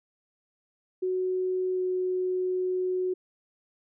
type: tone with pitch glide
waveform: sine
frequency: 370 to 367.9 Hz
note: F#4 to F#4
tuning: 0 to -10 cents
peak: -25 dBFS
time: 1.02-3.14 s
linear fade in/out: 10 ms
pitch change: -10 cents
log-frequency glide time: 1.74-1.8 s
effects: none